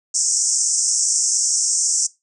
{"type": "band-pass noise", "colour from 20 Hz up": "white", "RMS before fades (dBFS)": -19, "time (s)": [0.14, 2.07], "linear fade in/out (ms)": 10, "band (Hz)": [5400, 8500], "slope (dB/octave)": 96, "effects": ["noise-tail reverb RT60 0.2 s tail -19 dB re dry"]}